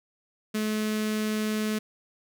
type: tone with notch filter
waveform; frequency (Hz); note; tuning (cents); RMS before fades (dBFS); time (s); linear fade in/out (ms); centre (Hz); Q
sawtooth; 214.9; A3; -41; -28; 0.54-1.79; 10; 820; 1.2
effects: none